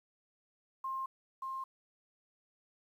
sine tone with echo, 1061 Hz, C6, 24 cents sharp, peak -35 dBFS, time 0.84-1.06 s, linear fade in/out 5 ms, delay 580 ms, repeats 1, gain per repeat -2 dB, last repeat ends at 1.64 s, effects 11-bit

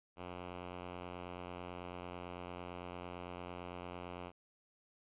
5% pulse tone with pitch glide, 89.4 to 88.89 Hz, F2 to F2, +41 to +31 cents, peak -33 dBFS, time 0.16-4.32 s, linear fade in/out 50 ms, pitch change -10 cents, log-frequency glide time 0.56-2.33 s, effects resampled to 8000 Hz

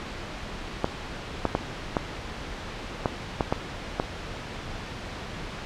clicks, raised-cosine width 1 ms, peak -8 dBFS, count 8, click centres 0.844 / 1.453 / 1.551 / 1.968 / 3.058 / 3.408 / 3.525 / 3.999 s, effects pink hiss -36 dBFS RMS until 5.65 s + low-pass 4000 Hz 12 dB/octave

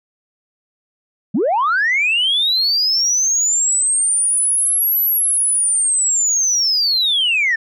sine linear two-way sweep, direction up then down, 165.1 to 11940 to 1749 Hz, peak -12 dBFS, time 1.34-7.56 s, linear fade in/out 10 ms, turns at 5.02 s, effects tanh soft clip ceiling -10 dBFS

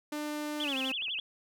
sawtooth tone with pitch glide, 298.9 to 263.2 Hz, D4 to C4, +31 to +10 cents, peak -30 dBFS, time 0.12-0.92 s, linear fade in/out 5 ms, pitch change -221 cents, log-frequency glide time 0.64-0.76 s
sine tone with vibrato, 2960 Hz, F#7, in tune, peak -32 dBFS, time 0.6-1.2 s, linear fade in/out 2 ms, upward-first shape sine, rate 12 Hz, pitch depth 280 cents each way
clicks, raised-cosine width 0.5 ms, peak -38 dBFS, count 3, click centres 1.023 / 1.083 / 1.189 s
effects none

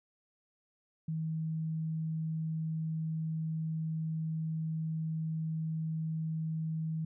sine tone, 159.6 Hz, D#3, 44 cents sharp, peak -32 dBFS, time 1.08-7.05 s, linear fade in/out 5 ms, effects none

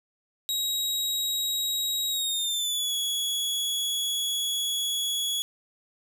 sawtooth tone with pitch glide, 3820 to 3364 Hz, A#7 to G#7, +42 to +22 cents, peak -23 dBFS, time 0.49-5.42 s, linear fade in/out 0 ms, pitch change -220 cents, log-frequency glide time 2.09-2.94 s, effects none

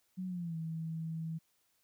sine tone with pitch glide, 185 to 161.98 Hz, F#3 to E3, 0 to -30 cents, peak -36 dBFS, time 0.17-1.39 s, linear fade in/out 20 ms, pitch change -230 cents, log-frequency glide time 0.27-0.56 s, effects white hiss -75 dBFS RMS until 1.83 s

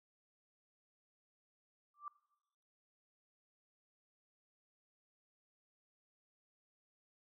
sine tone with exponential growth, 1174.7 Hz, D6, in tune, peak -39 dBFS, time 1.94-2.08 s, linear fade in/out 2 ms, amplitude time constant 29 ms, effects noise-tail reverb RT60 1.0 s tail -22 dB re dry

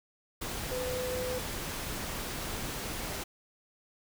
sine tone in noise, 504 Hz, B4, 35 cents sharp, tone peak -33 dBFS, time 0.71-1.39 s, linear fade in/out 10 ms, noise pink, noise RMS -37 dBFS, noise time 0.41-3.24 s, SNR +1 dB, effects none

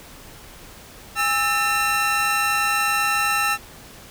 square tone cluster, 819 / 1314 / 1792 / 2714 Hz, G#5 / E6 / A6 / E7, -24 / -6 / +31 / +50 cents, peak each -28 / -23 / -26 / -25 dBFS, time 1.15-3.58 s, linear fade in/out 50 ms, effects pink hiss -43 dBFS RMS until 4.1 s

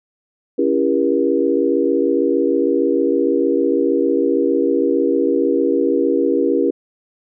sine chord, C# diminished seventh, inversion none, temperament just, 277.2 / 332.6 / 399.1 / 479 Hz, C#4 / E4 / G4 / Bb4, 0 / +16 / +31 / +47 cents, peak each -19 dBFS, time 0.58-6.71 s, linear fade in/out 10 ms, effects none

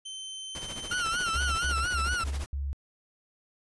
sawtooth tone, 3091 Hz, G7, 25 cents flat, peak -34 dBFS, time 0.05-1.72 s, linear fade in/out 10 ms
pink noise with tremolo, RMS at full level -38 dBFS, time 0.55-2.46 s, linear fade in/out 0 ms, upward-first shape triangle, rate 14 Hz, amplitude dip 80%
40% pulse tone with vibrato, 1396.9 Hz, F6, in tune, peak -27 dBFS, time 0.91-2.24 s, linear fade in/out 5 ms, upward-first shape sine, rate 4.3 Hz, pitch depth 100 cents each way
sine tone bursts, 69.7 Hz, C#2, 10 cents sharp, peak -29 dBFS, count 5, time 1.35-2.73 s, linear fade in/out 0 ms, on 200 ms, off 95 ms
effects resampled to 24000 Hz

